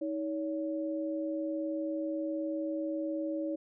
sine tone pair together, 316.8 / 564.5 Hz, D#4 / C#5, +31 / +31 cents, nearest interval minor seventh, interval 1000 cents, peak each -33 / -36 dBFS, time 0.01-3.56 s, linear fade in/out 10 ms, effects none

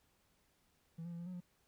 triangle tone with pitch steps, 164.8 / 172.3 / 169.6 / 172.3 / 182.7 / 177.2 Hz, E3 / F3 / E3 / F3 / F#3 / F3, 0 / -23 / +50 / -23 / -22 / +25 cents, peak -40 dBFS, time 0.98-1.406 s, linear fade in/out 10 ms, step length 71 ms, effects tanh soft clip ceiling -37 dBFS + pink hiss -75 dBFS RMS until 1.67 s

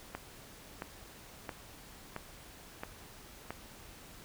click train, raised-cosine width 0.5 ms, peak -23 dBFS, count 6, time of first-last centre 0.15-3.506 s, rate 1.49 Hz, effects pink hiss -53 dBFS RMS until 4.24 s

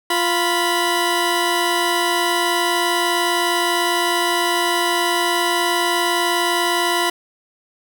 15% pulse tone pair together, 348.2 / 984.9 Hz, F4 / B5, -5 / -5 cents, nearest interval octave + tritone, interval 1800 cents, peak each -13 dBFS, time 0.1-7.1 s, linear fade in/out 5 ms, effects none

